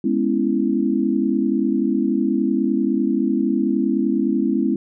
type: chord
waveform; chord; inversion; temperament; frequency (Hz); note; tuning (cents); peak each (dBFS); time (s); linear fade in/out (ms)
sine; C# minor seventh; second; equal with one note detuned; 207.7 / 246.9 / 277.2 / 330.6; G#3 / B3 / C#4 / E4; 0 / 0 / 0 / +5; -22; 0.04-4.76; 5
effects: none